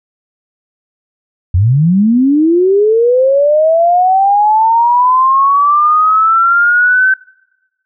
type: linear sweep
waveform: sine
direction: up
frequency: 81.7 to 1543 Hz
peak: -6 dBFS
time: 1.54-7.14 s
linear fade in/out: 5 ms
effects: noise-tail reverb RT60 1.0 s tail -26 dB re dry